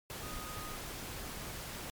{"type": "tone in noise", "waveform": "sine", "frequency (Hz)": 1244, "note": "D#6", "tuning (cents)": -1, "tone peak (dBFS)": -47, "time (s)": [0.23, 0.76], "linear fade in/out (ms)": 0, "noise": "pink", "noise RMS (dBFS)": -43, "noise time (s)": [0.1, 1.9], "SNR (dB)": -7, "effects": ["MP3 96 kbps"]}